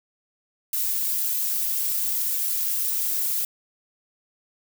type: noise with flanger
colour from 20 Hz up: violet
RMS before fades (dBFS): -25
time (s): 0.73-3.45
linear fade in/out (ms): 2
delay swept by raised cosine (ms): 2 to 3.5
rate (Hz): 2.9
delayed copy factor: -0.85
effects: none